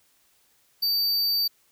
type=tone; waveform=square; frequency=4620 Hz; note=D8; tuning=29 cents flat; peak=-22 dBFS; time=0.82-1.48 s; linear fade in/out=10 ms; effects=white hiss -64 dBFS RMS until 1.71 s